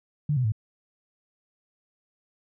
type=tone with pitch steps; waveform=sine; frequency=148 / 126.63 / 108.34 Hz; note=D3 / B2 / A2; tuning=+14 / +44 / -26 cents; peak=-21 dBFS; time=0.29-0.521 s; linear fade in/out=5 ms; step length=77 ms; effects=none